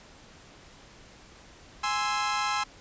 sawtooth chord, Ab augmented, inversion none, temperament equal, 830.6 / 1046.5 / 1318.5 Hz, Ab5 / C6 / E6, 0 / 0 / 0 cents, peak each -27 dBFS, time 1.83-2.64 s, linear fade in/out 10 ms, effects pink hiss -52 dBFS RMS until 2.8 s + resampled to 16000 Hz

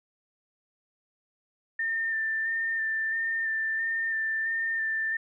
sine tone with vibrato, 1796 Hz, A6, 35 cents sharp, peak -26 dBFS, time 1.79-5.17 s, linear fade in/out 5 ms, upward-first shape square, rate 1.5 Hz, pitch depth 16 cents each way, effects none

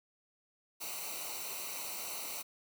white noise with comb filter, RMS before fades -41 dBFS, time 0.8-2.43 s, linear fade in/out 20 ms, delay 0.59 ms, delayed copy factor -0.8, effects none

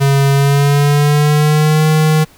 square tone with pitch glide, 138.59 to 155.56 Hz, C#3 to D#3, 0 to 0 cents, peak -9 dBFS, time 0-2.25 s, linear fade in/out 20 ms, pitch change +200 cents, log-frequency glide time 0.32-1.86 s, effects pink hiss -45 dBFS RMS until 2.37 s

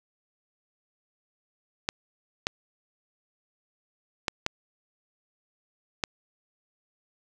clicks, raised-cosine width 0.2 ms, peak -8 dBFS, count 5, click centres 1.889 / 2.469 / 4.282 / 4.464 / 6.038 s, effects none

